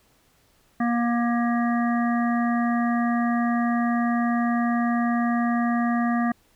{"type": "harmonic tone", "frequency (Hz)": 237, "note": "A#3", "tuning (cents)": 29, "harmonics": [1, 3, 5, 7, 8], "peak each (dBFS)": [-21, -28, -31, -35, -35], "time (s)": [0.8, 6.32], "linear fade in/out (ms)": 5, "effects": ["pink hiss -62 dBFS RMS until 6.55 s"]}